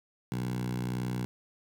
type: tone with high-pass filter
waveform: 10% pulse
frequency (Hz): 61.74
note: B1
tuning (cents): 0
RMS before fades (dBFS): -33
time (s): 0.32-1.25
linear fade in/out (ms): 0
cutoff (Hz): 140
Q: 4.5
effects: none